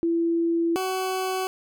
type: tone pair in turn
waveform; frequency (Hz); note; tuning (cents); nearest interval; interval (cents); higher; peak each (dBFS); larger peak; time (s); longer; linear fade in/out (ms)
sine / 20% pulse; 335.3 / 375.4; E4 / F#4; +30 / +25; major second; 195; second; -20; neither; 0.03-0.76 / 0.76-1.47; first; 0
effects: none